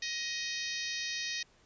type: harmonic tone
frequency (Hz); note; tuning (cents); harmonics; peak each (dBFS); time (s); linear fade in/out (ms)
627; D#5; +13; 3 / 4 / 5 / 6 / 7 / 8 / 9 / 10; -40 / -42 / -46 / -41 / -42 / -44 / -43 / -48; 0.02-1.43; 5
effects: pink hiss -65 dBFS RMS until 1.65 s + resampled to 16000 Hz